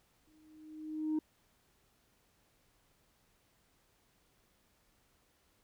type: tone with exponential growth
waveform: sine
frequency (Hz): 310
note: D#4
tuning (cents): -6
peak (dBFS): -27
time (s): 0.27-1.19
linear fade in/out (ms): 5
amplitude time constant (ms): 200
effects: tanh soft clip ceiling -28 dBFS + pink hiss -72 dBFS RMS until 5.63 s